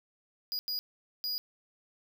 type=tone bursts at uneven times; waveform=square; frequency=4900 Hz; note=D#8; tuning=27 cents flat; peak=-32 dBFS; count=3; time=0.52-0.59 / 0.68-0.79 / 1.24-1.38 s; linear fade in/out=0 ms; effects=none